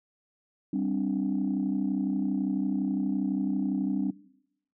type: chord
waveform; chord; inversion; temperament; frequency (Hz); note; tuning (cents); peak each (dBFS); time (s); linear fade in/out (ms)
sine; G suspended fourth; none; equal; 196 / 261.6 / 293.7; G3 / C4 / D4; 0 / 0 / 0; -29; 0.73-4.11; 5
effects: noise-tail reverb RT60 0.8 s tail -21 dB re dry + tanh soft clip ceiling -19 dBFS